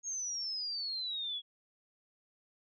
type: exponential sweep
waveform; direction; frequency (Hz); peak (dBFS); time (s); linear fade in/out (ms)
sine; down; 6610 to 3322; -35; 0.03-1.42; 50
effects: none